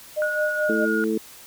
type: tone with tremolo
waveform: sine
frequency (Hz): 609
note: D#5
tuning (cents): -37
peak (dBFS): -20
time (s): 0.16-0.86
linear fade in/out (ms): 20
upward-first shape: sine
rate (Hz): 4.6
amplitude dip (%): 70
type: tone with pitch glide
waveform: sine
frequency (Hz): 1455 to 1435.8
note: F#6 to F6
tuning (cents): -29 to +48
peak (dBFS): -24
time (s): 0.22-1.04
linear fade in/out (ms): 0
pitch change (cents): -23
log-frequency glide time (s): 0.53-0.81
type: harmonic tone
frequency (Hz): 109.8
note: A2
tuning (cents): -3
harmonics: 2 / 3 / 4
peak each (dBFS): -25 / -25 / -25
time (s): 0.69-1.18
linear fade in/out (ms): 5
effects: white hiss -45 dBFS RMS until 1.46 s